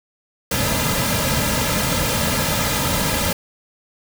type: noise with comb filter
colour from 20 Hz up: pink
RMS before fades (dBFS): -20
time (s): 0.51-3.33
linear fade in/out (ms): 5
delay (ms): 2.7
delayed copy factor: -0.7
effects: none